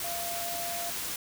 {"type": "tone in noise", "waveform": "sine", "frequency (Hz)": 690, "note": "F5", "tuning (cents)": -21, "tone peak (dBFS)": -36, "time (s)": [0.04, 0.9], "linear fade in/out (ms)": 2, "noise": "white", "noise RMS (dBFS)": -35, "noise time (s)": [0, 1.16], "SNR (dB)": -4, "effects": []}